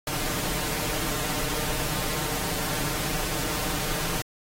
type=noise with comb filter; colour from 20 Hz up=pink; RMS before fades=-29 dBFS; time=0.07-4.22 s; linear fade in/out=2 ms; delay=6.6 ms; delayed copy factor=+0.65; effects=AAC 48 kbps